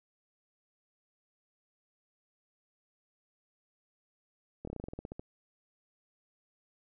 slowing click train, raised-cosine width 2 ms, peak -27 dBFS, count 13, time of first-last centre 4.65-5.195 s, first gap 24 ms, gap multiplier 1.11, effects none

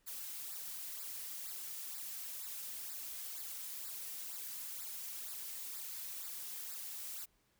blue noise with flanger, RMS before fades -45 dBFS, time 0.06-7.26 s, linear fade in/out 20 ms, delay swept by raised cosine 0.32 to 3.62 ms, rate 2.1 Hz, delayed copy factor -0.8, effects pink hiss -75 dBFS RMS until 7.59 s

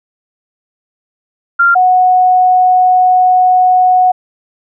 sine tone pair in turn, 1388 / 735.3 Hz, F6 / F#5, -11 / -11 cents, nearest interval major seventh, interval 1100 cents, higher first, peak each -5 dBFS, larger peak neither, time 1.59-1.75 / 1.75-4.12 s, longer second, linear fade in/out 10 ms, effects none

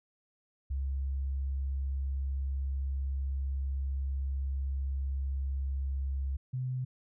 sine tone pair in turn, 67.8 / 127.99 Hz, C#2 / C3, -38 / -38 cents, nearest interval major seventh, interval 1100 cents, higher second, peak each -30 / -31 dBFS, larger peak first, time 0.7-6.37 / 6.53-6.85 s, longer first, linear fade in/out 10 ms, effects none

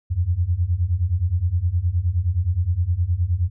sine beating tone pair, 82.7 / 92.3 Hz, E2 / F#2, +6 / -4 cents, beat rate 9.6 Hz, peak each -22 / -20 dBFS, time 0.1-3.5 s, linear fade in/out 20 ms, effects none

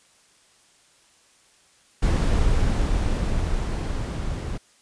brown noise with level ramp, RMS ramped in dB -19 to -28 dBFS, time 2.02-4.58 s, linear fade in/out 10 ms, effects white hiss -58 dBFS RMS until 4.81 s + resampled to 22050 Hz

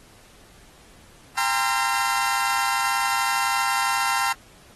30% pulse tone cluster, 799 / 921 / 1033 / 1366 Hz, G5 / A#5 / C6 / F6, +33 / -21 / -22 / -39 cents, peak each -24 dBFS, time 1.37-4.33 s, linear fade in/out 10 ms, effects pink hiss -52 dBFS RMS until 4.75 s + AAC 32 kbps

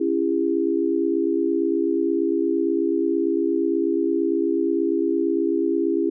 sine tone cluster, 276.5 / 334.6 / 403.1 Hz, C#4 / E4 / G4, -4 / +26 / +48 cents, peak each -25 / -21 / -24 dBFS, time 0-6.1 s, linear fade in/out 10 ms, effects none

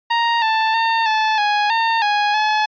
sawtooth tone with pitch steps, 933 / 884 / 908 / 871 / 831 / 910 / 829 / 855 Hz, A#5 / A5 / A#5 / A5 / G#5 / A#5 / G#5 / A5, +1 / +8 / -46 / -18 / +1 / -42 / -3 / -50 cents, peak -11 dBFS, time 0.1-2.66 s, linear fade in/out 10 ms, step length 320 ms, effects resampled to 11025 Hz

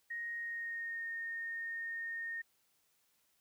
sine tone with pitch glide, 1870 to 1840 Hz, A#6 to A#6, +5 to -23 cents, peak -38 dBFS, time 0.1-2.42 s, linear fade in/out 10 ms, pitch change -28 cents, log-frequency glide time 0.35-1.07 s, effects white hiss -75 dBFS RMS until 3.4 s

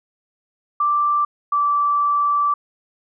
sine tone pair in turn, 1174.7 / 1162.5 Hz, D6 / D6, 0 / -18 cents, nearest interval unison, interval 18 cents, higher first, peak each -15 dBFS, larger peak neither, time 0.8-1.25 / 1.52-2.54 s, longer second, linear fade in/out 5 ms, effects none

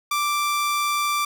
sawtooth tone, 1174.7 Hz, D6, in tune, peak -17 dBFS, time 0.11-1.25 s, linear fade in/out 5 ms, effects none

